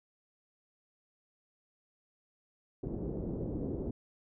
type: low-pass noise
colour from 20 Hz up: white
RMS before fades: -37 dBFS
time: 2.83-3.91 s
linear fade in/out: 5 ms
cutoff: 400 Hz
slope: 24 dB/octave
effects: none